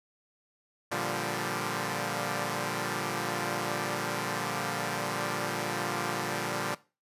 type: chord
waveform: 5% pulse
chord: G minor seventh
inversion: first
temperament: equal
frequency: 116.54 / 146.83 / 174.61 / 196 Hz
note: Bb2 / D3 / F3 / G3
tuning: 0 / 0 / 0 / 0 cents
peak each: -25 / -24 / -25 / -25 dBFS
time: 0.91-6.75 s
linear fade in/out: 10 ms
effects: noise-tail reverb RT60 0.3 s tail -19 dB re dry + resampled to 32000 Hz